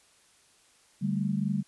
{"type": "chord", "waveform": "sine", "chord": "D suspended fourth", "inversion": "none", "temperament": "equal", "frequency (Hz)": [146.83, 196, 220], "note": ["D3", "G3", "A3"], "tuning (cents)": [0, 0, 0], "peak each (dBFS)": [-32, -28, -33], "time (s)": [1.01, 1.63], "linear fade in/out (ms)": 20, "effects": ["white hiss -62 dBFS RMS until 1.67 s", "resampled to 24000 Hz"]}